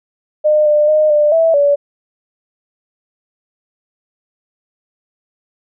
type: tone with pitch steps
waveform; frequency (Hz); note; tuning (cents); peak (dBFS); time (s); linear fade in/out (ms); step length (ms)
sine; 607 / 598 / 614 / 596 / 655 / 573; D#5 / D5 / D#5 / D5 / E5 / D5; -43 / +31 / -23 / +25 / -11 / -43; -8; 0.44-1.76; 20; 220
effects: none